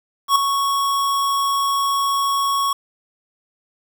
square tone with ADSR envelope, 1108.7 Hz, C#6, in tune, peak -10 dBFS, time 0.28-2.73 s, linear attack 77 ms, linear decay 4 ms, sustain -8 dB, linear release 4 ms, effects 7-bit

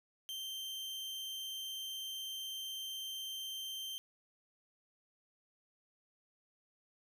40% pulse tone, 3136 Hz, G7, in tune, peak -40 dBFS, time 0.29-3.98 s, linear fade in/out 0 ms, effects none

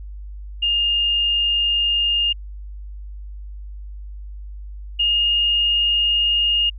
sine tone pair in turn, 2825 / 2841 Hz, F7 / F7, +19 / +29 cents, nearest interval unison, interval 10 cents, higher second, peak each -16 / -15 dBFS, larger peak second, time 0.62-2.33 / 4.99-6.7 s, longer neither, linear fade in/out 10 ms, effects added 50 Hz sine -31 dBFS peak until 6.78 s

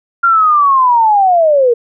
sine linear sweep, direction down, 1396.9 to 457.7 Hz, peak -6 dBFS, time 0.23-1.74 s, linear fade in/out 10 ms, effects none

